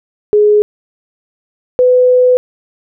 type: tone pair in turn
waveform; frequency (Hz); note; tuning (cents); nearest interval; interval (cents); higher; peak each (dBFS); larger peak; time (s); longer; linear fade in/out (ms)
sine; 418.6 / 501.4; G#4 / B4; +14 / +26; minor third; 312; second; -5; neither; 0.33-0.62 / 1.79-2.37; second; 0
effects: none